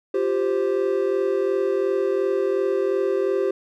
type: chord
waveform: triangle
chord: F suspended second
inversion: none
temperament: equal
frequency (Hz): 349.2 / 392 / 523.3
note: F4 / G4 / C5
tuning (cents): 0 / 0 / 0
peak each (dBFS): -25 / -19 / -24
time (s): 0.14-3.51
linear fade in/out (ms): 5
effects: none